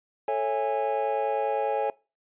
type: chord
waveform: triangle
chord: A major seventh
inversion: none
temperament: just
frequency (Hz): 440 / 550 / 660 / 825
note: A4 / C#5 / E5 / G#5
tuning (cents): 0 / -14 / +2 / -12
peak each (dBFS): -28 / -27 / -32 / -26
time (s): 0.28-1.9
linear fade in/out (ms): 2
effects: noise-tail reverb RT60 0.3 s tail -23 dB re dry + resampled to 8000 Hz